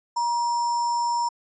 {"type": "tone with sample-and-hold", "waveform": "sine", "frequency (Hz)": 950, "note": "A#5", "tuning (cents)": 33, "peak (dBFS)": -21, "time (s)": [0.16, 1.29], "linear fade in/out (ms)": 10, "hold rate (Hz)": 6300, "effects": ["resampled to 16000 Hz"]}